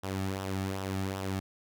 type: tone with flanger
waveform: sawtooth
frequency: 96 Hz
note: G2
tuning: 36 cents flat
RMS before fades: -34 dBFS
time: 0.03-1.4 s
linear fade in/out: 10 ms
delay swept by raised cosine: 0.44 to 2.04 ms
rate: 2.6 Hz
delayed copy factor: -0.55
effects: none